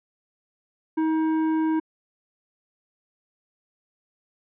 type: tone with tanh clipping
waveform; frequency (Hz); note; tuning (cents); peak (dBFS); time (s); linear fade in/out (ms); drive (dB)
sine; 317.3; D#4; +34; -22; 0.97-1.8; 10; 12
effects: low-pass 2000 Hz 12 dB/octave